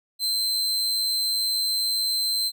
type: tone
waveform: 40% pulse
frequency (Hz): 4101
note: C8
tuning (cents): -36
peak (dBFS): -21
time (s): 0.19-2.52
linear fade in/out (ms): 50
effects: none